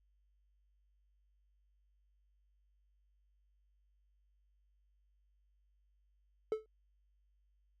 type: tone with exponential decay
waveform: triangle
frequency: 435.4 Hz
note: A4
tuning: 18 cents flat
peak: -26 dBFS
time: 6.52-6.66 s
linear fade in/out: 1 ms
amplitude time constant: 30 ms
effects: added 50 Hz sine -70 dBFS peak until 7.8 s